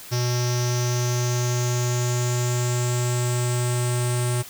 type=tone with low-pass filter sweep; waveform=square; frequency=122.5 Hz; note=B2; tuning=14 cents flat; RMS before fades=-23 dBFS; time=0.11-4.43 s; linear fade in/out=20 ms; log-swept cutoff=5600 to 8900 Hz; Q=7.7; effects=white hiss -41 dBFS RMS until 4.49 s